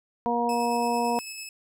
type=harmonic tone; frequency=237.5 Hz; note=A#3; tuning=33 cents sharp; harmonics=1 / 2 / 3 / 4; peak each=-29 / -29 / -28 / -27 dBFS; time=0.26-1.19 s; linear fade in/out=0 ms
type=tone with tremolo; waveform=15% pulse; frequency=2597 Hz; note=E7; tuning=26 cents flat; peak=-28 dBFS; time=0.49-1.49 s; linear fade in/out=2 ms; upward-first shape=square; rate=9 Hz; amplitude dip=25%
effects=none